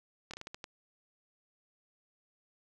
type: slowing click train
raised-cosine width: 0.2 ms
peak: -25 dBFS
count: 7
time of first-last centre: 0.31-0.642 s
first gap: 26 ms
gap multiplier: 1.3
effects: none